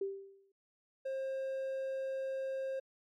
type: tone with exponential decay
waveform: sine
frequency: 392 Hz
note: G4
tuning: in tune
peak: -31 dBFS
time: 0.01-0.52 s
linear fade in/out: 5 ms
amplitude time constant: 110 ms
type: tone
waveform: triangle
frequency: 533 Hz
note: C5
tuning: 32 cents sharp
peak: -33 dBFS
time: 1.05-2.8 s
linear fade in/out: 10 ms
effects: MP3 96 kbps